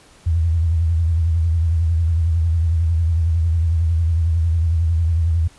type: tone with vibrato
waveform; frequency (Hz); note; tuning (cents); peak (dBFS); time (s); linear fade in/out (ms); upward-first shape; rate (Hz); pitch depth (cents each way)
sine; 82.5; E2; +2; -14; 0.26-5.48; 10; triangle; 11; 97
effects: pink hiss -49 dBFS RMS until 5.58 s + resampled to 24000 Hz